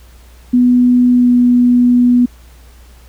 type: tone with pitch glide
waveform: sine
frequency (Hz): 246.9 to 244.9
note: B3 to B3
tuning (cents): 0 to -14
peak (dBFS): -6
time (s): 0.53-2.26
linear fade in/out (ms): 10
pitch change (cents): -14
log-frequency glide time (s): 1.12-1.31
effects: added 60 Hz sine -38 dBFS peak until 3.08 s + pink hiss -47 dBFS RMS until 3.08 s